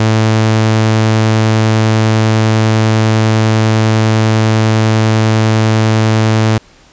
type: tone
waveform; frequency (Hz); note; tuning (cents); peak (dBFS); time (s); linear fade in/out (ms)
sawtooth; 110; A2; 0; -4; 0-6.58; 5
effects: pink hiss -44 dBFS RMS until 6.92 s + resampled to 16000 Hz